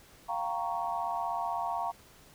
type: chord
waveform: sine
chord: G half-diminished seventh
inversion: third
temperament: equal with one note detuned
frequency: 698.5 / 774.5 / 932.3 / 1108.7 Hz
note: F5 / G5 / Bb5 / Db6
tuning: 0 / -21 / 0 / 0 cents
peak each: -35 / -38 / -34 / -38 dBFS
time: 0.28-1.92 s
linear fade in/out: 20 ms
effects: pink hiss -57 dBFS RMS until 2.34 s